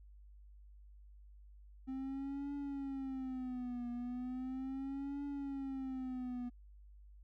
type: tone with vibrato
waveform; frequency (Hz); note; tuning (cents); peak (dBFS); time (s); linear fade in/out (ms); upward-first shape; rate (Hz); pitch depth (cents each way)
triangle; 261.6; C4; 0; -37; 1.87-6.5; 20; triangle; 0.37; 150
effects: added 50 Hz sine -55 dBFS peak until 7.23 s